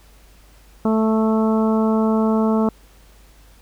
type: harmonic tone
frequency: 220 Hz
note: A3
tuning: in tune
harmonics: 1 / 2 / 3 / 4 / 5 / 6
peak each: -16 / -22 / -26 / -28 / -30 / -32 dBFS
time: 0.85-2.69 s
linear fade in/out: 2 ms
effects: added 50 Hz sine -47 dBFS peak until 3.61 s + pink hiss -53 dBFS RMS until 3.61 s